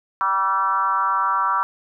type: tone with frequency modulation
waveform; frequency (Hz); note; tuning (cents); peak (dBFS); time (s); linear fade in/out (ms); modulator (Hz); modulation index
sine; 1157; D6; -26; -17; 0.21-1.63; 0; 191; 1.3
effects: none